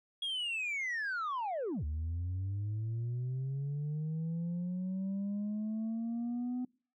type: linear two-way sweep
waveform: sine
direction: down then up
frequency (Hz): 3322 to 73.42 to 252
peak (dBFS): -31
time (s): 0.22-6.65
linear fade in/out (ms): 5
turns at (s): 1.84
effects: noise-tail reverb RT60 0.4 s tail -26 dB re dry + tanh soft clip ceiling -32 dBFS